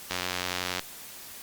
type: click train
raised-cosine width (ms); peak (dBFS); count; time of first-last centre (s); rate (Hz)
0.2; -11; 63; 0.11-0.794; 90.6
effects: white hiss -44 dBFS RMS until 1.42 s + Opus 48 kbps